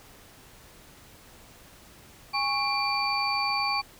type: tone cluster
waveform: sine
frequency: 818 / 1106 / 2370 / 4564 Hz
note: G#5 / C#6 / D7 / C#8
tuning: -26 / -4 / +15 / +50 cents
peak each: -30 dBFS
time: 2.33-3.82 s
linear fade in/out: 20 ms
effects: pink hiss -52 dBFS RMS until 3.99 s